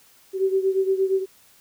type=beating tone pair; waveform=sine; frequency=381.4 / 390 Hz; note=G4 / G4; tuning=-47 / -9 cents; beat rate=8.6 Hz; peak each=-20 / -24 dBFS; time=0.33-1.26 s; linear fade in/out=50 ms; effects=white hiss -55 dBFS RMS until 1.6 s